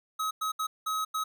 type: tone bursts at uneven times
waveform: square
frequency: 1275 Hz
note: D#6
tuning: 42 cents sharp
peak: -29 dBFS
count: 5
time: 0.19-0.31 / 0.41-0.52 / 0.59-0.67 / 0.86-1.05 / 1.14-1.24 s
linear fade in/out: 10 ms
effects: none